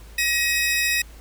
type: tone pair together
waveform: sawtooth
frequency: 1900 / 2538 Hz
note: A#6 / D#7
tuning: +33 / +34 cents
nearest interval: perfect fourth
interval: 501 cents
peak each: -19 dBFS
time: 0.18-1.02 s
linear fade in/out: 5 ms
effects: added 54 Hz sine -41 dBFS peak until 1.2 s + pink hiss -50 dBFS RMS until 1.2 s